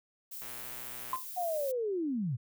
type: noise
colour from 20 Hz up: violet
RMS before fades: -43 dBFS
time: 0.31-1.72 s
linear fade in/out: 10 ms
type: click train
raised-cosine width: 0.3 ms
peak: -32 dBFS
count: 91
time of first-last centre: 0.42-1.158 s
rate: 122 Hz
type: tone with exponential decay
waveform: sine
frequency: 1035 Hz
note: C6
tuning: 19 cents flat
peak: -26 dBFS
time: 1.13-1.25 s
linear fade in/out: 2 ms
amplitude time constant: 26 ms
type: linear sweep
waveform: sine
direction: down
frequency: 740 to 107.5 Hz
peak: -30 dBFS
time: 1.36-2.37 s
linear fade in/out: 20 ms
effects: none